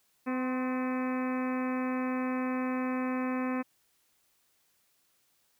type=harmonic tone with a mistuned harmonic; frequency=255.3 Hz; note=C4; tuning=42 cents flat; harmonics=1 / 2 / 3 / 4 / 5 / 6 / 7 / 8 / 9 / 10; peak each=-30 / -38 / -43 / -40 / -44 / -48 / -45 / -49 / -49 / -48 dBFS; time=0.26-3.63 s; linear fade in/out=20 ms; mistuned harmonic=4; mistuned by=+39 cents; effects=white hiss -71 dBFS RMS until 5.59 s